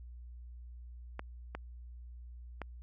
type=clicks; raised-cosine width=0.5 ms; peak=-24 dBFS; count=3; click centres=1.194 / 1.55 / 2.617 s; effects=added 60 Hz sine -46 dBFS peak until 2.82 s